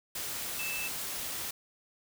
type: tone in noise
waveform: sine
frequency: 2637 Hz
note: E7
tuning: in tune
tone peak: -35 dBFS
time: 0.59-0.88 s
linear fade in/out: 5 ms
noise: white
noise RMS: -37 dBFS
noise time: 0.15-1.51 s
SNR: -1 dB
effects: none